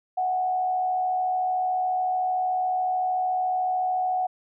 sine tone with frequency modulation, 739 Hz, F#5, 2 cents flat, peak -22 dBFS, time 0.17-4.27 s, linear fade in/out 10 ms, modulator 73.7 Hz, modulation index 0.3, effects none

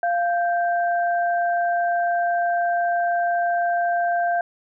sine tone pair together, 694.9 / 1569 Hz, F5 / G6, -9 / +1 cents, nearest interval octave + major second, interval 1410 cents, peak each -19 / -27 dBFS, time 0.03-4.41 s, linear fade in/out 2 ms, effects none

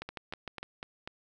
two click trains, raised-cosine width 0.3 ms, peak -23 / -22 dBFS, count 5 / 5, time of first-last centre 0.09-1.075 / 0.02-0.63 s, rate 4.06 / 6.56 Hz, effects none

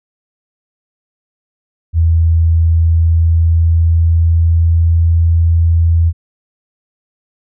sine tone with pitch glide, 82.3 to 83.3 Hz, E2 to E2, -2 to +19 cents, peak -7 dBFS, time 1.93-6.13 s, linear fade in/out 50 ms, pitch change +21 cents, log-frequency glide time 2.51-5.03 s, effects none

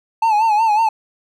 triangle tone with vibrato, 870 Hz, A5, 20 cents flat, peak -10 dBFS, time 0.22-0.89 s, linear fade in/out 5 ms, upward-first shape sine, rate 5.4 Hz, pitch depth 84 cents each way, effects none

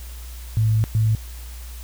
sine tone bursts at uneven times, 110 Hz, A2, in tune, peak -15 dBFS, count 2, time 0.57-0.84 / 0.95-1.15 s, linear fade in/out 0 ms, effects added 60 Hz sine -33 dBFS peak until 1.83 s + white hiss -44 dBFS RMS until 1.83 s

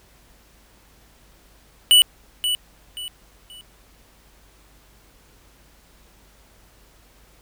square tone with echo, 2960 Hz, F#7, in tune, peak -10 dBFS, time 1.91-2.02 s, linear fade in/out 0 ms, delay 530 ms, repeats 3, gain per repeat -10 dB, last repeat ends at 3.61 s, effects added 50 Hz sine -55 dBFS peak until 7.41 s + pink hiss -55 dBFS RMS until 7.41 s

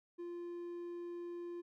triangle tone, 347.2 Hz, F4, 10 cents flat, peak -40 dBFS, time 0.18-1.62 s, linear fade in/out 20 ms, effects none

